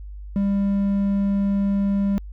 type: tone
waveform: triangle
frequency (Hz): 199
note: G3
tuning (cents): +26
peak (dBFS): -16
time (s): 0.36-2.18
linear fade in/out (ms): 0
effects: added 50 Hz sine -33 dBFS peak until 2.32 s